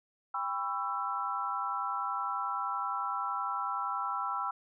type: chord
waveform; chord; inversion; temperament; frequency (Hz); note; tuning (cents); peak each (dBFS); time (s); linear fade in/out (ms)
sine; C# half-diminished seventh; second; just; 798.3 / 997.9 / 1108.7 / 1330.5; G5 / B5 / C#6 / E6; +31 / +18 / 0 / +16; -38 / -37 / -40 / -34; 0.34-4.51; 5
effects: none

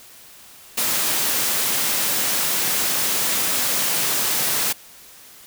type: high-pass noise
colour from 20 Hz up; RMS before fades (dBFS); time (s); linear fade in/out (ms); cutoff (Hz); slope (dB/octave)
white; -21; 0.77-4.73; 10; 110; 24
effects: white hiss -45 dBFS RMS until 5.46 s

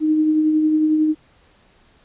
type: tone with tremolo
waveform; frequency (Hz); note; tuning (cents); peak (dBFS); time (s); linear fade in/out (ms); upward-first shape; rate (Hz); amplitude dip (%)
sine; 309.6; D#4; -9; -12; 0-1.15; 50; triangle; 11; 35
effects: pink hiss -55 dBFS RMS until 2.04 s + resampled to 8000 Hz

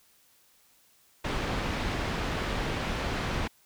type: low-pass noise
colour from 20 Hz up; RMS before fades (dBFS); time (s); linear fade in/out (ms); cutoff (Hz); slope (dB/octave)
pink; -31; 1.24-3.48; 10; 3400; 12
effects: white hiss -63 dBFS RMS until 3.65 s

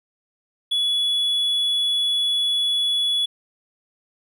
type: tone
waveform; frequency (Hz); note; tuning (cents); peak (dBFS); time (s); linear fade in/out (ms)
triangle; 3400; G#7; +40; -17; 0.71-3.26; 10
effects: none

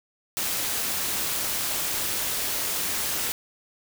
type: noise with amplitude modulation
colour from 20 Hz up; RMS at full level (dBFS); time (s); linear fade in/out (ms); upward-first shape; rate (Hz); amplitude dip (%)
white; -26; 0.37-3.32; 0; sine; 215; 35
effects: none

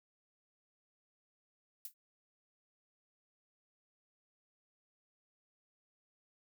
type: noise with exponential decay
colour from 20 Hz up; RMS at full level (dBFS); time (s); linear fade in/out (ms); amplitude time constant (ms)
violet; -40; 1.85-1.94; 2; 19
effects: none

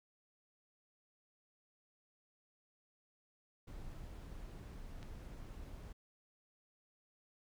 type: noise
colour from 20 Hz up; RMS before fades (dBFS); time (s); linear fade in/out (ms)
brown; -49; 3.67-5.93; 10
type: click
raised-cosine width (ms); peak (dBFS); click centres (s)
0.2; -37; 5.029
effects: none

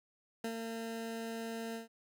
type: tone with ADSR envelope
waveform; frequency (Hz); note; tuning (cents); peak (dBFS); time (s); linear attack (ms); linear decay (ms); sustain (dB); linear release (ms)
20% pulse; 227.3; A#3; -43; -30; 0.44-1.88; 4; 75; -4; 130
effects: none

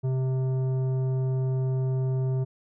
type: tone with tanh clipping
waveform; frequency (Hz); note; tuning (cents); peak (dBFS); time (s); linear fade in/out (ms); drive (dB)
sine; 130.6; C3; -3; -25; 0.03-2.45; 20; 11
effects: none

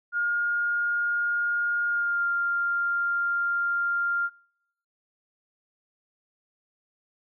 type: tone with pitch glide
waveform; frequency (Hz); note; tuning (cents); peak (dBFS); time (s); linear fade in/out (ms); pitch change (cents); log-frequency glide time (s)
sine; 1420 to 1396.4; F6 to F6; +28 to -1; -23; 0.12-4.3; 50; -29; 1.87-2.25
effects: noise-tail reverb RT60 0.9 s tail -26 dB re dry

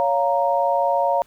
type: chord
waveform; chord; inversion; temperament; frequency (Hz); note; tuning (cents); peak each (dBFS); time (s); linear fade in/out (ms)
sine; Bb minor; first; just; 559.4 / 699.2 / 932.3; Db5 / F5 / Bb5; +16 / +2 / 0; -21; 0-1.22; 0
effects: pink hiss -56 dBFS RMS until 1.26 s

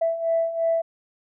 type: beating tone pair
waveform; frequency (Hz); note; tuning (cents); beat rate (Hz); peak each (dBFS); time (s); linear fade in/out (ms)
sine; 659.3 / 662.2; E5 / E5; 0 / +8; 2.9; -26 / -21; 0.01-0.82; 10
effects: tanh soft clip ceiling -13 dBFS

